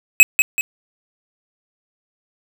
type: tone with echo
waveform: square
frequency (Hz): 2556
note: D#7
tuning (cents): +46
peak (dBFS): -4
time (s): 0.2-0.23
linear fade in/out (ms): 0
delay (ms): 190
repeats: 2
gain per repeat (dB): -7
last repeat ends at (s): 0.61
effects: none